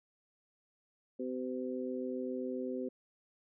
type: harmonic tone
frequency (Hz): 127.6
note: C3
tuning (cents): -43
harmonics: 2 / 3 / 4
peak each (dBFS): -38 / -40 / -41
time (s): 1.19-2.89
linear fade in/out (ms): 10
effects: none